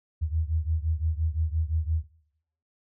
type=beating tone pair; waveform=sine; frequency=77.78 / 83.58 Hz; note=D#2 / E2; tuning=0 / +24 cents; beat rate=5.8 Hz; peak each=-26 / -29 dBFS; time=0.21-2.04 s; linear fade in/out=20 ms; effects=noise-tail reverb RT60 0.7 s tail -18 dB re dry